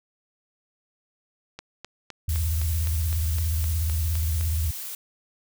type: click train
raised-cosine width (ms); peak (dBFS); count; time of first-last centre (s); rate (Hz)
0.2; -20; 12; 1.59-4.411; 3.9
type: tone with vibrato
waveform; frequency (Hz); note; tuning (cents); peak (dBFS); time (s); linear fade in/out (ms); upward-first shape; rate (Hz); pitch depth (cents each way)
sine; 80; D#2; +49; -22; 2.28-4.71; 5; sine; 17; 150
type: noise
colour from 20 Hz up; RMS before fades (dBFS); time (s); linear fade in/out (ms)
blue; -35; 2.29-4.95; 2
effects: none